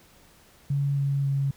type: tone with pitch steps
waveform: sine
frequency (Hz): 140.7 / 139.49 / 138.28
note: C#3 / C#3 / C#3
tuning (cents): +26 / +11 / -4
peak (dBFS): -22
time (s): 0.7-1.51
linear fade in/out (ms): 5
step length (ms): 270
effects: pink hiss -56 dBFS RMS until 1.56 s